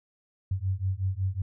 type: beating tone pair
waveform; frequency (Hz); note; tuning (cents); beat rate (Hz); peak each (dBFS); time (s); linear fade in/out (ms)
sine; 92.5 / 97.9; F#2 / G2; 0 / -2; 5.4; -29; 0.51-1.42; 5
effects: none